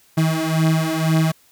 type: beating tone pair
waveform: 35% pulse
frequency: 158.9 / 160.9 Hz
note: D#3 / E3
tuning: +37 / -42 cents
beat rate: 2 Hz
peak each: -18 / -17 dBFS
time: 0.17-1.32 s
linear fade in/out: 10 ms
effects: white hiss -55 dBFS RMS until 1.51 s